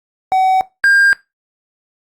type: tone pair in turn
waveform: triangle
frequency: 755 / 1603.6 Hz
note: F#5 / G6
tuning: +35 / +39 cents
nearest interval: octave + minor second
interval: 1304 cents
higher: second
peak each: -8 / -6 dBFS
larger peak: second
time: 0.32-0.61 / 0.84-1.13 s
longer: neither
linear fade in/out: 0 ms
effects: noise-tail reverb RT60 0.2 s tail -18 dB re dry + Opus 48 kbps